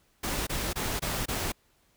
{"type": "noise bursts", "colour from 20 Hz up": "pink", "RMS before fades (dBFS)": -31, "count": 5, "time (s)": [0.23, 1.522], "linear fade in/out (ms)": 10, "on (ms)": 240, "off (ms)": 23, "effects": ["pink hiss -67 dBFS RMS until 1.96 s"]}